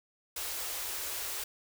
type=band-stop noise; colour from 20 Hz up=white; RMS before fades=-37 dBFS; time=0.36-1.44 s; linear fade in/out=5 ms; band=100 to 320 Hz; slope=48 dB/octave; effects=none